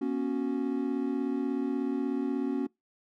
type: chord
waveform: triangle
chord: B suspended second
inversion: none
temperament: equal with one note detuned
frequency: 240.7 / 277.2 / 370 Hz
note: B3 / C#4 / F#4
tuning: -44 / 0 / 0 cents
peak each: -31 / -28 / -33 dBFS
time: 0.01-2.67 s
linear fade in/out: 10 ms
effects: noise-tail reverb RT60 0.2 s tail -26 dB re dry